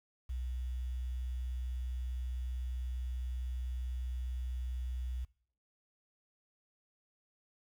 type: tone with quantisation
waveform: sine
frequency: 62.3 Hz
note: B1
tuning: 16 cents sharp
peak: -35 dBFS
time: 0.29-5.25 s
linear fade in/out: 10 ms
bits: 10
effects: noise-tail reverb RT60 0.6 s tail -23 dB re dry